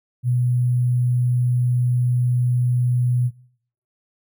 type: tone with sample-and-hold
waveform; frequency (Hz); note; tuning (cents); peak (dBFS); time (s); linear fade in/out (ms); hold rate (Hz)
sine; 123.47; B2; 0; -16; 0.23-3.31; 50; 11025
effects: noise-tail reverb RT60 0.6 s tail -21 dB re dry